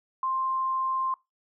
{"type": "tone", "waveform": "sine", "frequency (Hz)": 1051, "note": "C6", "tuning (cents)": 7, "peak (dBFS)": -25, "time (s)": [0.23, 1.14], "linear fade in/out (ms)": 2, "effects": ["noise-tail reverb RT60 0.2 s tail -22 dB re dry"]}